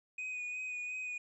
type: tone with vibrato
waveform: triangle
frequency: 2487 Hz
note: D#7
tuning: 1 cent flat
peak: -36 dBFS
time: 0.18-1.18 s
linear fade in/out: 5 ms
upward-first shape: sine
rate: 2.8 Hz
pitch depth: 22 cents each way
effects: resampled to 22050 Hz + 13-bit